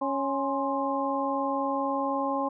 harmonic tone with a mistuned harmonic, 276 Hz, C#4, 7 cents flat, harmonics 1 / 2 / 3 / 4, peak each -31 / -31 / -31 / -31 dBFS, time 0.01-2.49 s, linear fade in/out 10 ms, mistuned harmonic 4, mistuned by -81 cents, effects none

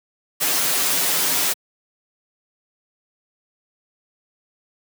white noise with comb filter, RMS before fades -20 dBFS, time 0.4-1.54 s, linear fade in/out 20 ms, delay 9 ms, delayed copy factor -0.8, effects high-pass 150 Hz 12 dB/octave

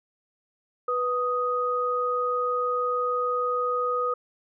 sine tone pair together, 493.2 / 1247 Hz, B4 / D#6, -2 / +3 cents, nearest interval octave + major third, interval 1605 cents, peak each -27 / -25 dBFS, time 0.88-4.14 s, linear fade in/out 5 ms, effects none

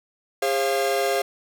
45% pulse tone cluster, 406.8 / 537 / 692 Hz, G#4 / C5 / F5, -36 / +45 / -16 cents, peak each -25 dBFS, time 0.42-1.22 s, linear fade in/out 5 ms, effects none

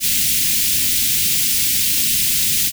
white band-stop noise, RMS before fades -17 dBFS, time 0-2.72 s, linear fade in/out 50 ms, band 270 to 2300 Hz, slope 24 dB/octave, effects none

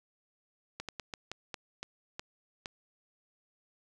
slowing click train, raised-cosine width 0.2 ms, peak -21 dBFS, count 9, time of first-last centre 0.8-2.658 s, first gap 87 ms, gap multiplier 1.27, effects none

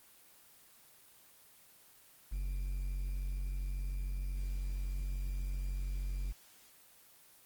triangle tone with quantisation, 46.43 Hz, F#1, 7 cents sharp, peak -32 dBFS, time 2.31-6.33 s, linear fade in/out 20 ms, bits 10, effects white hiss -61 dBFS RMS until 7.45 s + Opus 24 kbps

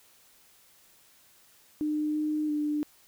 sine tone with pitch steps, 302.6 / 304.5 / 298.2 Hz, D#4 / D#4 / D4, -48 / -37 / +27 cents, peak -26 dBFS, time 1.81-2.83 s, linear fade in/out 0 ms, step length 340 ms, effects white hiss -60 dBFS RMS until 3.07 s

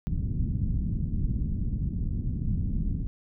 pink low-pass noise, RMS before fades -28 dBFS, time 0.07-3.07 s, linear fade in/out 0 ms, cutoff 210 Hz, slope 24 dB/octave, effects none

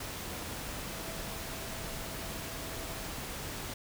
sine tone in noise, 656 Hz, E5, 9 cents flat, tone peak -50 dBFS, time 0.91-3.07 s, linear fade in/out 5 ms, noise pink, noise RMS -40 dBFS, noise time 0-3.74 s, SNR -13 dB, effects none

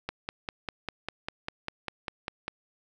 click train, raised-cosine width 0.3 ms, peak -16 dBFS, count 13, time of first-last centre 0.09-2.48 s, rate 5.02 Hz, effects none

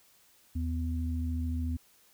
sine tone pair together, 78.6 / 249.5 Hz, D#2 / B3, +18 / +18 cents, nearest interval octave + minor sixth, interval 2000 cents, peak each -30 / -36 dBFS, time 0.55-1.77 s, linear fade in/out 10 ms, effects white hiss -63 dBFS RMS until 2.13 s

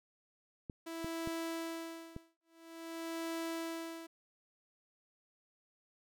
clicks, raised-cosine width 3 ms, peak -29 dBFS, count 4, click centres 0.698 / 1.045 / 1.274 / 2.164 s
sawtooth tone with tremolo, 329.6 Hz, E4, in tune, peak -33 dBFS, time 0.86-4.07 s, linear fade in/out 10 ms, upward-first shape sine, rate 0.49 Hz, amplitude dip 100%
effects none

